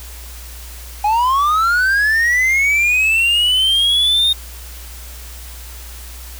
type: linear sweep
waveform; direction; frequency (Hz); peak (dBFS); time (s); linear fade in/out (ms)
triangle; up; 816 to 3700; -10; 1.04-4.33; 5
effects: added 60 Hz sine -32 dBFS peak until 6.39 s + white hiss -37 dBFS RMS until 6.39 s